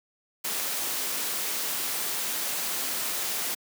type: noise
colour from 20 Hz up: white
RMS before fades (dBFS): -30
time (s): 0.44-3.55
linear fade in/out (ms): 10
effects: high-pass 200 Hz 12 dB/octave